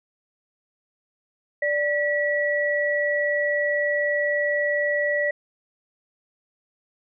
sine tone pair together, 586.2 / 1938 Hz, D5 / B6, -3 / -33 cents, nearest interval octave + major sixth, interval 2070 cents, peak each -23 dBFS, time 1.62-5.31 s, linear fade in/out 5 ms, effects none

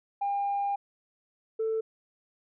sine tone pair in turn, 803 / 443.7 Hz, G5 / A4, +41 / +14 cents, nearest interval minor seventh, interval 1027 cents, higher first, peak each -25 / -25 dBFS, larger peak neither, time 0.21-0.76 / 1.59-1.81 s, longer first, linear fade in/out 10 ms, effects tanh soft clip ceiling -23 dBFS

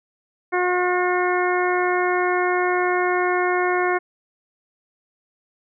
harmonic tone, 360.2 Hz, F#4, 46 cents flat, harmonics 1 / 2 / 3 / 4 / 5 / 6, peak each -21 / -24 / -26 / -27 / -28 / -29 dBFS, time 0.52-3.99 s, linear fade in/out 20 ms, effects none

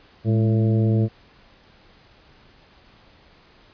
harmonic tone with a mistuned harmonic, 111.9 Hz, A2, 30 cents sharp, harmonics 1 / 2 / 3 / 4 / 5 / 6, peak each -17 / -23 / -27 / -30 / -35 / -38 dBFS, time 0.24-1.09 s, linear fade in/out 50 ms, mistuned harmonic 2, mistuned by -94 cents, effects pink hiss -53 dBFS RMS until 3.73 s + resampled to 11025 Hz

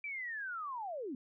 sine linear sweep, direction down, 2355 to 233.1 Hz, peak -38 dBFS, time 0.04-1.15 s, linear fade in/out 2 ms, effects none

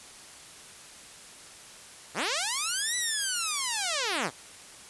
5% pulse linear two-way sweep, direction up then down, 110 to 1988 to 110 Hz, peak -16 dBFS, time 2.14-4.31 s, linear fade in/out 50 ms, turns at 2.96 s, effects white hiss -48 dBFS RMS until 4.89 s + resampled to 24000 Hz

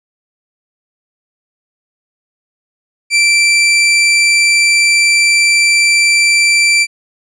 sawtooth tone, 2343 Hz, D7, 5 cents flat, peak -4 dBFS, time 3.1-6.87 s, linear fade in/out 50 ms, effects resampled to 22050 Hz

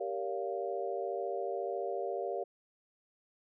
sine chord, G half-diminished seventh, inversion none, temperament equal with one note detuned, 392 / 466.2 / 568 / 698.5 Hz, G4 / Bb4 / Db5 / F5, 0 / 0 / +42 / 0 cents, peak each -38 / -39 / -39 / -39 dBFS, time 0-2.44 s, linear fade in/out 10 ms, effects none

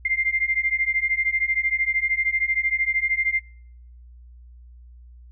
sine beating tone pair, 2093 / 2106 Hz, C7 / C7, 0 / +11 cents, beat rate 13 Hz, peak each -23 dBFS, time 0.05-3.4 s, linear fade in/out 5 ms, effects noise-tail reverb RT60 0.7 s tail -26 dB re dry + added 60 Hz sine -43 dBFS peak until 5.31 s

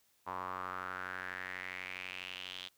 sawtooth tone with band-pass filter sweep, 92.2 Hz, F#2, 6 cents flat, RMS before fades -43 dBFS, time 0.26-2.69 s, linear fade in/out 20 ms, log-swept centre 1000 to 3400 Hz, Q 4.6, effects white hiss -72 dBFS RMS until 2.77 s

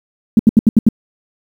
sine tone bursts, 220.2 Hz, A3, 2 cents sharp, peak -3 dBFS, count 6, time 0.37-0.888 s, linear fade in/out 2 ms, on 23 ms, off 76 ms, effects 7-bit

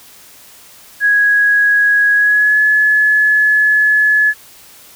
sine tone with pitch glide, 1661.2 to 1708.9 Hz, G#6 to G#6, 0 to +49 cents, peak -8 dBFS, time 1-4.34 s, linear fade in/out 50 ms, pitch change +49 cents, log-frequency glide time 2.14-2.6 s, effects white hiss -41 dBFS RMS until 4.95 s

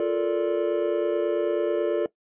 triangle chord, Bb major seventh, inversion second, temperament just, 349.6 / 437 / 466.2 / 582.7 Hz, F4 / A4 / Bb4 / D5, +2 / -12 / 0 / -14 cents, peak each -24 / -24 / -30 / -25 dBFS, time 0-2.06 s, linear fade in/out 2 ms, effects noise-tail reverb RT60 0.1 s tail -19 dB re dry + resampled to 8000 Hz

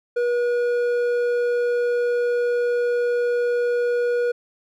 sine tone with hard clipping, 482.6 Hz, B4, 40 cents flat, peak -20 dBFS, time 0.16-4.32 s, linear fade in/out 10 ms, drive 6 dB, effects none

